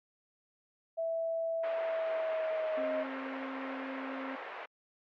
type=tone with pitch glide; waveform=sine; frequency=658 to 624.7 Hz; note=E5 to D#5; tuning=-3 to +7 cents; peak=-31 dBFS; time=0.97-3.04 s; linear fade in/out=20 ms; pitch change=-90 cents; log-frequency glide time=1.74-2.89 s
type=band-pass noise; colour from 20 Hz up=pink; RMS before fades=-44 dBFS; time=1.63-4.66 s; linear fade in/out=10 ms; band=490 to 2400 Hz; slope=24 dB/octave
type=harmonic tone; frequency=266.7 Hz; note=C4; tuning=33 cents sharp; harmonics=1 / 2 / 4 / 5 / 6 / 7 / 8; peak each=-40 / -46 / -52 / -54 / -56 / -57 / -58 dBFS; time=2.77-4.36 s; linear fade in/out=10 ms
effects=Opus 48 kbps